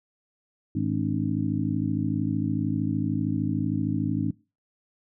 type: harmonic tone with a mistuned harmonic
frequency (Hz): 53.2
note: G#1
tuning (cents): +42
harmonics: 2 / 3 / 4 / 5 / 6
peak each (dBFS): -30 / -30 / -30 / -30 / -30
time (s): 0.75-4.31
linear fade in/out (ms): 5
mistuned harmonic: 6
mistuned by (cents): -100
effects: noise-tail reverb RT60 0.3 s tail -23 dB re dry